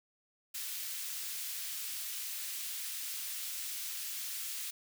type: high-pass noise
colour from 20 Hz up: white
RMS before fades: -40 dBFS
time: 0.54-4.71 s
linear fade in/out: 10 ms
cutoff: 2200 Hz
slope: 12 dB/octave
effects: none